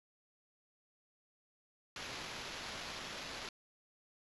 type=noise with sample-and-hold; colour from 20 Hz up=white; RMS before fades=-45 dBFS; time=1.96-3.49 s; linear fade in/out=2 ms; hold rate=8820 Hz; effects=resampled to 24000 Hz